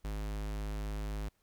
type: tone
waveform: square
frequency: 51.91 Hz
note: G#1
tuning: in tune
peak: -36 dBFS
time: 0.04-1.29 s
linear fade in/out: 10 ms
effects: pink hiss -75 dBFS RMS until 1.42 s